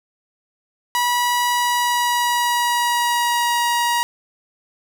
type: tone with pitch glide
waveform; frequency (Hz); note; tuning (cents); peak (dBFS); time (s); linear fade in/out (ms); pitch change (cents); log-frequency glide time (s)
sawtooth; 972 to 952; B5 to A#5; -28 to +36; -13; 0.95-4.03; 0; -36; 1.49-3.66
effects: none